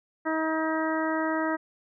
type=harmonic tone; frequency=317.8 Hz; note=D#4; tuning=37 cents sharp; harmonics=1 / 2 / 3 / 4 / 5 / 6; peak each=-28 / -31 / -33 / -34 / -35 / -36 dBFS; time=0.25-1.57 s; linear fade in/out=20 ms; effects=none